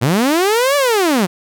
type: linear two-way sweep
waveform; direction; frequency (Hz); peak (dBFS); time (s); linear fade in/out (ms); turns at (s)
sawtooth; up then down; 106.9 to 586 to 166.1; -8; 0.01-1.27; 20; 0.76
effects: none